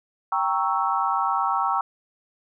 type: chord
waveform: sine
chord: G diminished seventh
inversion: none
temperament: equal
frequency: 784 / 932.3 / 1108.7 / 1318.5 Hz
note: G5 / Bb5 / Db6 / Fb6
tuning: 0 / 0 / 0 / 0 cents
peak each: -26 dBFS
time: 0.32-1.81 s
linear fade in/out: 2 ms
effects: none